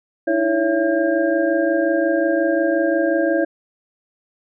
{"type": "tone cluster", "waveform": "sine", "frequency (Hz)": [304.3, 329.9, 558, 667, 1608], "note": ["D#4", "E4", "C#5", "E5", "G6"], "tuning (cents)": [-38, 1, 11, 20, 44], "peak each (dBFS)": [-26, -19, -20, -23, -26], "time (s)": [0.27, 3.45], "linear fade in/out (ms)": 10, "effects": []}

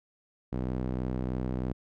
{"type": "tone with band-pass filter", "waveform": "sawtooth", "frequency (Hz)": 63.2, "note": "B1", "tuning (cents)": 41, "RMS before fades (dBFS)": -32, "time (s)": [0.52, 1.73], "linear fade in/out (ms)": 10, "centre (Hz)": 240, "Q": 0.75, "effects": []}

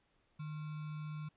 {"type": "tone with sample-and-hold", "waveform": "sine", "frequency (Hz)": 152.4, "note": "D#3", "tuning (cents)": -36, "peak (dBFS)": -40, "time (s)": [0.39, 1.29], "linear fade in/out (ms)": 10, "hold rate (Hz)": 1225, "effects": ["pink hiss -75 dBFS RMS until 1.36 s", "resampled to 8000 Hz"]}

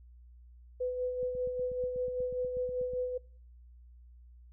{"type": "tone with tremolo", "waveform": "sine", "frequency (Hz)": 501, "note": "B4", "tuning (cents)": 25, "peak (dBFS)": -29, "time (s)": [0.8, 3.18], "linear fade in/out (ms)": 10, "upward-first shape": "sine", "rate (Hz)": 5.1, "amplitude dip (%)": 45}
{"type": "click train", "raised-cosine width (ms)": 5, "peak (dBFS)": -36, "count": 15, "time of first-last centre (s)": [1.23, 2.935], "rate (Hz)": 8.21}
{"effects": ["noise-tail reverb RT60 0.5 s tail -25 dB re dry", "added 60 Hz sine -52 dBFS peak until 4.52 s"]}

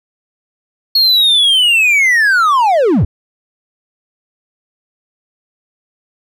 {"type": "linear sweep", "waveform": "triangle", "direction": "down", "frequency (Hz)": [4346, 61.2], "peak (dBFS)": -6, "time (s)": [0.95, 3.05], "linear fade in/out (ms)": 5, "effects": []}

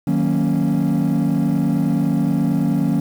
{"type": "chord", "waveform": "triangle", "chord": "D# minor seventh", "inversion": "none", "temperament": "equal", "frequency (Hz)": [155.56, 185, 233.1, 277.2], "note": ["D#3", "F#3", "A#3", "C#4"], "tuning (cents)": [0, 0, 0, 0], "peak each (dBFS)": -18, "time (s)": [0.07, 3], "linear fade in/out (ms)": 5, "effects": ["tanh soft clip ceiling -9 dBFS", "7-bit"]}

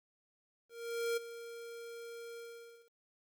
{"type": "tone with ADSR envelope", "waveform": "square", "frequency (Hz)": 466.2, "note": "A#4", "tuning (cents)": 0, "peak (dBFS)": -32, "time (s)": [0.69, 2.91], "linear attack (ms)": 480, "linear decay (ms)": 13, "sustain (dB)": -14, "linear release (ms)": 530, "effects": ["12-bit"]}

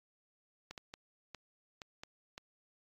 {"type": "clicks", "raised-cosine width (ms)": 0.2, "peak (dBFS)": -28, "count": 7, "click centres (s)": [0.71, 0.778, 0.939, 1.347, 1.818, 2.035, 2.379], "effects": ["AAC 32 kbps"]}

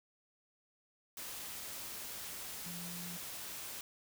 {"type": "tone in noise", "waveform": "sine", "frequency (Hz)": 174.61, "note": "F3", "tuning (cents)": 0, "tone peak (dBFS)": -46, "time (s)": [2.66, 3.17], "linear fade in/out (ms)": 2, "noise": "white", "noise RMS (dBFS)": -45, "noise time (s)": [1.17, 3.81], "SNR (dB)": -4, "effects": []}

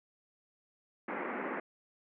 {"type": "band-pass noise", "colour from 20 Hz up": "pink", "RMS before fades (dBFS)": -38, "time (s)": [1.08, 1.6], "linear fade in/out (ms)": 5, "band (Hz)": [210, 2200], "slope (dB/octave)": 48, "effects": []}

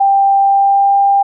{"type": "tone with pitch glide", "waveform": "sine", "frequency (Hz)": [789, 795.9], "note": ["G5", "G5"], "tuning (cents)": [11, 26], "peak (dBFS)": -7, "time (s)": [0, 1.23], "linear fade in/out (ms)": 10, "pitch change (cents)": 15, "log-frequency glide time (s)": [0.39, 0.94], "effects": []}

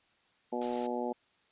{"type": "harmonic tone", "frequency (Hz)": 121.8, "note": "B2", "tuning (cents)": -24, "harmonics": [2, 3, 4, 5, 6, 7], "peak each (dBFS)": [-37, -38, -38, -40, -42, -39], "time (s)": [0.52, 1.13], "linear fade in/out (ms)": 10}
{"type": "noise", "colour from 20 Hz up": "white", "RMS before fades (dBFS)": -46, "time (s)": [0.61, 0.87], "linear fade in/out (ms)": 5}
{"effects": ["white hiss -69 dBFS RMS until 1.51 s", "resampled to 8000 Hz"]}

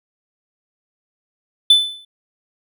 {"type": "tone with exponential decay", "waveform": "triangle", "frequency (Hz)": 3509, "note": "A7", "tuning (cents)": -5, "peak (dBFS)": -3, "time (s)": [1.7, 2.05], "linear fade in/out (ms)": 5, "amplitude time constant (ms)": 75, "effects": []}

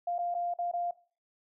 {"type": "tone with dropouts", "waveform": "sine", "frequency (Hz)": 698.5, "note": "F5", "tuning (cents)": 0, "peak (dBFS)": -29, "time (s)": [0.07, 0.91], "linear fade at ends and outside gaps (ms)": 5, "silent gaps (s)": [[0.183, 0.188], [0.343, 0.348], [0.539, 0.587], [0.715, 0.735]], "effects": ["noise-tail reverb RT60 0.4 s tail -19 dB re dry"]}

